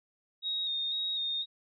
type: tone with vibrato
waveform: sine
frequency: 3729 Hz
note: A#7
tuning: in tune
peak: -30 dBFS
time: 0.42-1.46 s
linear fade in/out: 50 ms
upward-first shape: square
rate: 2 Hz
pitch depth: 24 cents each way
effects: none